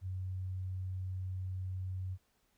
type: tone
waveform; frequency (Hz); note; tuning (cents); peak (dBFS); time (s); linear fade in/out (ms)
sine; 93.1; F#2; +11; -36; 0.01-2.18; 50
effects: pink hiss -75 dBFS RMS until 2.57 s